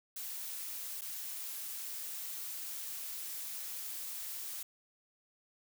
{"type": "noise with dropouts", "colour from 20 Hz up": "blue", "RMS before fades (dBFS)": -42, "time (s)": [0.16, 4.63], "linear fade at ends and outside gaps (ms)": 5, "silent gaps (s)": [1.011, 1.017], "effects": []}